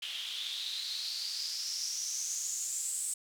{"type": "noise with band-pass filter sweep", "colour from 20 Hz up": "white", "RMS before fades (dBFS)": -37, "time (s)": [0.02, 3.14], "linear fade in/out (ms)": 5, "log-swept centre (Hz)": [3100, 8300], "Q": 6.5, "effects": []}